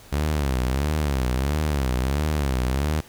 sawtooth tone with vibrato, 69.3 Hz, C#2, in tune, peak -17 dBFS, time 0.12-3.01 s, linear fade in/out 10 ms, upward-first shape sine, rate 1.5 Hz, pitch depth 190 cents each way, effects pink hiss -48 dBFS RMS until 3.08 s

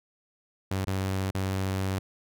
sawtooth tone with dropouts, 95.6 Hz, G2, 43 cents flat, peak -23 dBFS, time 0.71-1.99 s, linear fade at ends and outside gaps 5 ms, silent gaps 0.849-0.871 / 1.31-1.347 s, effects none

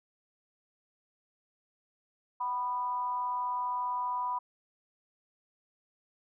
sine tone with amplitude modulation, 987.8 Hz, B5, in tune, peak -27 dBFS, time 2.4-4.39 s, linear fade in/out 10 ms, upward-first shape sine, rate 235 Hz, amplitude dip 60%, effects none

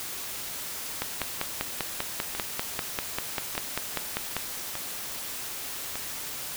two click trains, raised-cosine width 0.3 ms, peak -11 / -17 dBFS, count 18 / 4, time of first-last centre 1.02-4.366 / 2.35-5.956 s, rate 5.08 / 0.832 Hz, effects white hiss -36 dBFS RMS until 6.56 s

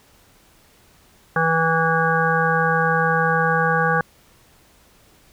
harmonic tone, 163.2 Hz, E3, 17 cents flat, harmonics 1 / 3 / 5 / 7 / 9 / 10, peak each -23 / -23 / -23 / -23 / -23 / -23 dBFS, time 1.36-4.01 s, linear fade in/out 2 ms, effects pink hiss -54 dBFS RMS until 5.32 s

